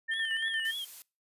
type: tone with tremolo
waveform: sine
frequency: 1797 Hz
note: A6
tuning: 36 cents sharp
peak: -29 dBFS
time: 0.08-0.72 s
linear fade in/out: 20 ms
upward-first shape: square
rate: 8.7 Hz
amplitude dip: 45%
type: tone with vibrato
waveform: triangle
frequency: 3136 Hz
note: G7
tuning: in tune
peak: -33 dBFS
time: 0.11-0.85 s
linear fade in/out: 10 ms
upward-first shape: triangle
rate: 3.4 Hz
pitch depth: 150 cents each way
type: noise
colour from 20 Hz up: blue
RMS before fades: -46 dBFS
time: 0.65-1.02 s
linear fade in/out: 0 ms
effects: noise-tail reverb RT60 0.3 s tail -24 dB re dry + resampled to 32000 Hz